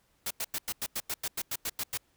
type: noise bursts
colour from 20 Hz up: white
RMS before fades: -33 dBFS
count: 13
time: 0.26-1.975 s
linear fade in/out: 5 ms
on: 47 ms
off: 92 ms
effects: pink hiss -70 dBFS RMS until 2.16 s